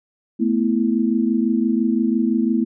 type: chord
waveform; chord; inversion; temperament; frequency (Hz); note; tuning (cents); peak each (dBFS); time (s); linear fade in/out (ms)
sine; A suspended second; none; equal with one note detuned; 221 / 246.9 / 329.6; A3 / B3 / E4; +8 / 0 / 0; -19 / -20 / -22; 0.39-2.65; 20
effects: none